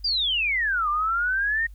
sine exponential two-way sweep, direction down then up, 4925 to 1174.7 to 1872 Hz, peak -21 dBFS, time 0.04-1.67 s, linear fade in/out 10 ms, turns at 0.89 s, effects added 50 Hz sine -40 dBFS peak until 1.74 s + white hiss -66 dBFS RMS until 1.74 s

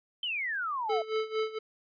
sine exponential sweep, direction down, 3136 to 650 Hz, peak -30 dBFS, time 0.23-1.02 s, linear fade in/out 2 ms
square tone with tremolo, 437.1 Hz, A4, 11 cents flat, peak -27 dBFS, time 0.89-1.59 s, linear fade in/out 10 ms, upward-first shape sine, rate 4.4 Hz, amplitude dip 85%
effects resampled to 11025 Hz

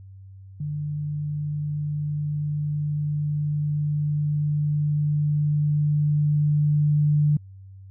sine tone with level ramp, 148.5 Hz, D3, 20 cents sharp, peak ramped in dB -26 to -16 dBFS, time 0.6-7.37 s, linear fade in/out 5 ms, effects added 96 Hz sine -41 dBFS peak until 7.9 s

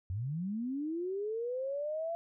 sine linear sweep, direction up, 85.3 to 680 Hz, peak -33 dBFS, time 0.1-2.15 s, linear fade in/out 0 ms, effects none

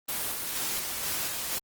white noise with tremolo, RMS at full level -31 dBFS, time 0.08-1.59 s, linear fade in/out 10 ms, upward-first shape square, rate 2.1 Hz, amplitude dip 25%, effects Opus 24 kbps

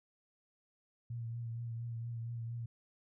sine tone with vibrato, 116.54 Hz, A#2, in tune, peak -38 dBFS, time 1.1-2.66 s, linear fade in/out 5 ms, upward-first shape triangle, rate 4.3 Hz, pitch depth 37 cents each way, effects none

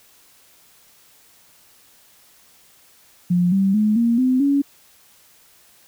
sine tone with pitch steps, 177 / 194.14 / 212.9 / 233.6 / 256.2 / 281 Hz, F3 / G3 / G#3 / A#3 / C4 / C#4, +23 / -16 / +43 / +4 / -36 / +24 cents, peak -14 dBFS, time 3.3-4.62 s, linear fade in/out 10 ms, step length 220 ms, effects white hiss -53 dBFS RMS until 5.87 s

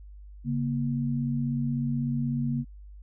sine tone pair together, 140.3 / 236.6 Hz, C#3 / A#3, +21 / +26 cents, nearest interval major sixth, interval 905 cents, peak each -28 / -28 dBFS, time 0.44-2.65 s, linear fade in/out 50 ms, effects added 50 Hz sine -43 dBFS peak until 3.02 s

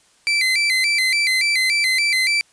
30% pulse tone with vibrato, 2188 Hz, C#7, 23 cents flat, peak -13 dBFS, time 0.27-2.41 s, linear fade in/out 0 ms, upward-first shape square, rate 3.5 Hz, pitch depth 110 cents each way, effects white hiss -56 dBFS RMS until 2.52 s + resampled to 22050 Hz

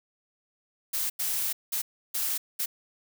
blue noise bursts at uneven times, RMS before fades -29 dBFS, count 5, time 0.93-1.1 / 1.19-1.53 / 1.72-1.82 / 2.14-2.38 / 2.59-2.66 s, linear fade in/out 10 ms, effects none

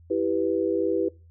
sine chord, E minor, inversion none, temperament equal, 329.6 / 392 / 493.9 Hz, E4 / G4 / B4, 0 / 0 / 0 cents, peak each -26 dBFS, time 0.1-1.09 s, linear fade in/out 10 ms, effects noise-tail reverb RT60 0.3 s tail -23 dB re dry + added 84 Hz sine -49 dBFS peak until 1.3 s

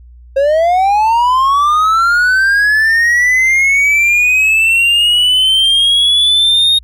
triangle linear sweep, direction up, 534 to 3729 Hz, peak -6 dBFS, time 0.36-6.79 s, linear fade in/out 10 ms, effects added 60 Hz sine -35 dBFS peak until 6.83 s

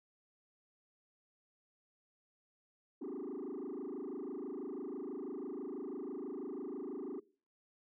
sine tone with frequency modulation, 329.6 Hz, E4, in tune, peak -37 dBFS, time 3.01-7.2 s, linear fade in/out 10 ms, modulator 26.1 Hz, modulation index 3.1, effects noise-tail reverb RT60 0.4 s tail -22 dB re dry + tanh soft clip ceiling -39 dBFS

